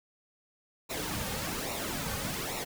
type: noise with flanger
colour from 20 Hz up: pink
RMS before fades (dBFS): -35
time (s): 0.89-2.65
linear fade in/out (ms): 20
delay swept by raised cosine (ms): 0.62 to 3.02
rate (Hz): 1.2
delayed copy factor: -0.65
effects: none